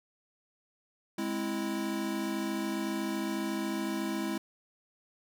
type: chord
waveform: square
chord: Ab augmented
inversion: none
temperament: equal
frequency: 207.7 / 261.6 / 329.6 Hz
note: Ab3 / C4 / E4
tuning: 0 / 0 / 0 cents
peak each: -36 / -39 / -35 dBFS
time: 1.18-4.38 s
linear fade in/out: 5 ms
effects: none